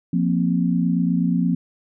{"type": "chord", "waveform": "sine", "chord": "F suspended fourth", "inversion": "none", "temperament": "equal", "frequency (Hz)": [174.61, 233.1, 261.6], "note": ["F3", "Bb3", "C4"], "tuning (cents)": [0, 0, 0], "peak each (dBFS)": [-19, -23, -23], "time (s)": [0.13, 1.55], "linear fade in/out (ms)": 5, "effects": []}